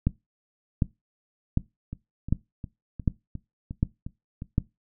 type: two click trains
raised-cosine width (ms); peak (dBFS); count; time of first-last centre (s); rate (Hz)
5; -22 / -9; 8 / 7; 1.93-4.421 / 0.07-4.581; 2.81 / 1.33
effects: noise-tail reverb RT60 0.2 s tail -19 dB re dry